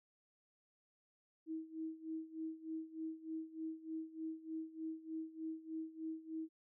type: tone with tremolo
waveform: sine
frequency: 320 Hz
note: D#4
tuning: 49 cents sharp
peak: -39 dBFS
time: 1.46-6.49 s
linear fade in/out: 50 ms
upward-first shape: sine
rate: 3.3 Hz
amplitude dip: 85%
effects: none